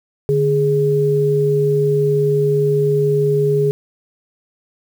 sine tone pair together, 146.83 / 415.3 Hz, D3 / G#4, 0 / 0 cents, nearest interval octave + tritone, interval 1800 cents, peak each -17 / -14 dBFS, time 0.29-3.71 s, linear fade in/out 0 ms, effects 7-bit

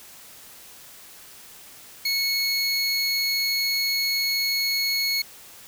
square tone pair together, 2206 / 4331 Hz, C#7 / C#8, -9 / -41 cents, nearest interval octave, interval 1168 cents, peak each -27 / -24 dBFS, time 2.05-5.22 s, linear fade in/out 5 ms, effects white hiss -46 dBFS RMS until 5.67 s

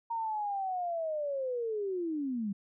sine linear sweep, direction down, 932.3 to 190.9 Hz, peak -31 dBFS, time 0.1-2.53 s, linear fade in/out 10 ms, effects none

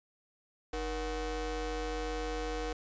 30% pulse ring-modulated tone, 261.3 Hz, C4, 2 cents flat, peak -28 dBFS, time 0.73-2.73 s, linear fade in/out 5 ms, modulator 214 Hz, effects resampled to 16000 Hz

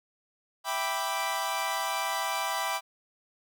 sawtooth chord, E minor seventh, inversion none, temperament equal, 659.3 / 784 / 987.8 / 1174.7 Hz, E5 / G5 / B5 / D6, 0 / 0 / 0 / 0 cents, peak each -33 / -30 / -29 / -31 dBFS, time 0.64-2.81 s, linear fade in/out 50 ms, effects none

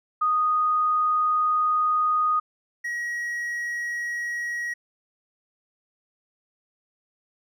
sine / triangle tone pair in turn, 1240 / 1904.1 Hz, D#6 / A#6, -6 / +36 cents, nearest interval perfect fifth, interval 742 cents, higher second, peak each -19 / -25 dBFS, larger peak first, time 0.21-2.4 / 2.84-4.74 s, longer first, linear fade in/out 10 ms, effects none

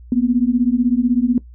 sine beating tone pair, 236.3 / 252.3 Hz, A#3 / B3, +24 / +37 cents, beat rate 16 Hz, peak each -16 dBFS, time 0.12-1.38 s, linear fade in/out 2 ms, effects noise-tail reverb RT60 0.1 s tail -18 dB re dry + added 60 Hz sine -37 dBFS peak until 1.54 s

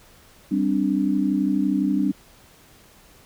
sine chord, G suspended fourth, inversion none, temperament equal, 196 / 261.6 / 293.7 Hz, G3 / C4 / D4, 0 / 0 / 0 cents, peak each -23 / -24 / -22 dBFS, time 0.51-2.12 s, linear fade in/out 10 ms, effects pink hiss -52 dBFS RMS until 3.25 s

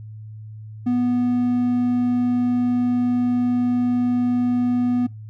triangle tone, 245.6 Hz, B3, 9 cents flat, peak -15 dBFS, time 0.86-5.07 s, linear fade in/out 10 ms, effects noise-tail reverb RT60 0.2 s tail -22 dB re dry + added 108 Hz sine -34 dBFS peak until 5.29 s

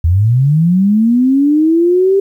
sine linear sweep, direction up, 77.78 to 397.2 Hz, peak -7 dBFS, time 0.04-2.2 s, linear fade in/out 5 ms, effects 8-bit

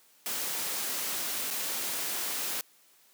white noise with dropouts, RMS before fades -33 dBFS, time 0.26-2.61 s, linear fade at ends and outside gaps 1 ms, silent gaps 1.504-1.509 s, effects white hiss -62 dBFS RMS until 3.13 s + high-pass 200 Hz 12 dB/octave

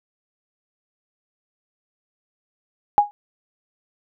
sine tone with exponential decay, 825 Hz, G#5, 12 cents flat, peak -6 dBFS, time 2.98-3.11 s, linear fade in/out 0 ms, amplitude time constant 28 ms, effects none

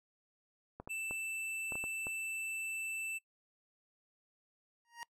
clicks, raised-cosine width 1 ms, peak -30 dBFS, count 7, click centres 0.8 / 0.875 / 1.11 / 1.722 / 1.755 / 1.84 / 2.069 s
square tone, 2654 Hz, E7, 11 cents sharp, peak -38 dBFS, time 0.89-3.19 s, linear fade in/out 20 ms
25% pulse tone with exponential growth, 940 Hz, A#5, 14 cents sharp, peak -36 dBFS, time 4.85-5.03 s, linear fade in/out 0 ms, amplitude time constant 38 ms
effects noise-tail reverb RT60 0.1 s tail -23 dB re dry + low-pass 12000 Hz 12 dB/octave

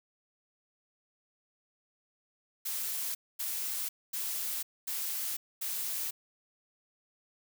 blue noise bursts, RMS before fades -35 dBFS, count 5, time 2.65-6.11 s, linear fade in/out 10 ms, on 500 ms, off 240 ms, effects none

